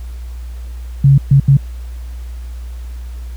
sine tone bursts at uneven times, 138.2 Hz, C#3, 5 cents flat, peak -4 dBFS, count 3, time 1.04-1.18 / 1.31-1.4 / 1.48-1.57 s, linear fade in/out 5 ms, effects added 60 Hz sine -24 dBFS peak until 3.36 s + pink hiss -46 dBFS RMS until 3.36 s

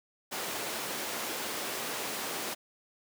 pink high-pass noise, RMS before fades -36 dBFS, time 0.31-2.55 s, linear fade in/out 20 ms, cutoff 330 Hz, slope 12 dB/octave, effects none

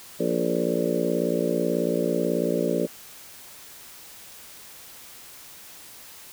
harmonic tone with a mistuned harmonic, 58.27 Hz, A#1, in tune, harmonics 3 / 4 / 5 / 6 / 7 / 8 / 9 / 10, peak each -30 / -30 / -30 / -30 / -30 / -30 / -30 / -30 dBFS, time 0.19-2.87 s, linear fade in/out 20 ms, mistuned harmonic 7, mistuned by +45 cents, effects white hiss -45 dBFS RMS until 6.32 s

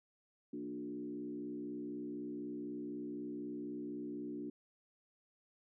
sine tone with frequency modulation, 293.7 Hz, D4, in tune, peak -40 dBFS, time 0.53-4.5 s, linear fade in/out 5 ms, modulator 64 Hz, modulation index 1.1, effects none

